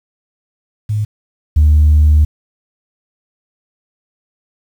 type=tone pair in turn; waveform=sine; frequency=106 / 75.61 Hz; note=G#2 / D#2; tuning=+36 / -49 cents; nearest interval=tritone; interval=585 cents; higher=first; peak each=-13 / -4 dBFS; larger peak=second; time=0.89-1.05 / 1.56-2.25 s; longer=second; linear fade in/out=10 ms; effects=tanh soft clip ceiling -3 dBFS + 7-bit